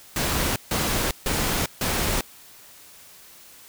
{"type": "noise bursts", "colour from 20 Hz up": "pink", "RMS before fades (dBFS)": -24, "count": 4, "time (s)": [0.16, 2.21], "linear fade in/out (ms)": 2, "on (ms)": 400, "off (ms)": 150, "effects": ["white hiss -48 dBFS RMS until 3.68 s"]}